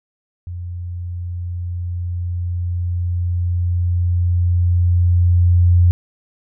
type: tone with level ramp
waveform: sine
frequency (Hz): 88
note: F2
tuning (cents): +14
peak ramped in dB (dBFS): -25 to -8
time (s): 0.47-5.91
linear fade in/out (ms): 0
effects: none